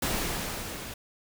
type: noise with level ramp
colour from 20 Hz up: pink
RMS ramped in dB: -28 to -40 dBFS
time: 0.02-0.94 s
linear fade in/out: 5 ms
effects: none